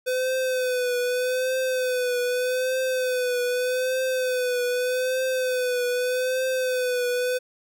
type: tone with vibrato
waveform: square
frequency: 505 Hz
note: B4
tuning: 39 cents sharp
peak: -23 dBFS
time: 0.06-7.39 s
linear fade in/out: 20 ms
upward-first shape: triangle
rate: 0.82 Hz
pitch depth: 53 cents each way
effects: none